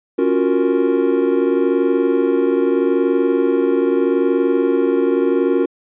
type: chord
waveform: triangle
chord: Gb major seventh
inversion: second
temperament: equal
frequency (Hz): 277.2 / 349.2 / 370 / 466.2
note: Db4 / F4 / Gb4 / Bb4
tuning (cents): 0 / 0 / 0 / 0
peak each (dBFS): -17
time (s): 0.18-5.66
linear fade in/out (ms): 10
effects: resampled to 8000 Hz